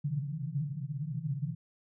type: band-pass noise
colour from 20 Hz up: white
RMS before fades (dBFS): -35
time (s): 0.04-1.55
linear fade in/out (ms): 10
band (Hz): 130 to 160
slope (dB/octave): 96
effects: none